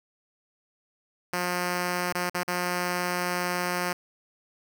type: tone with dropouts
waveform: 5% pulse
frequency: 178.2 Hz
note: F3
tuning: 35 cents sharp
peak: -15 dBFS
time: 1.33-3.93 s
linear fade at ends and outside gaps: 5 ms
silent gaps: 2.126-2.149 / 2.297-2.345 / 2.433-2.478 s
effects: none